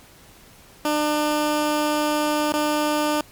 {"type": "tone with dropouts", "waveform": "15% pulse", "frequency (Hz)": 300, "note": "D4", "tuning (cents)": 37, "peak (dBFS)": -13, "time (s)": [0.85, 3.21], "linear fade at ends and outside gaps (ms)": 1, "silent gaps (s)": [2.521, 2.538], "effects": ["pink hiss -49 dBFS RMS until 3.31 s", "MP3 96 kbps"]}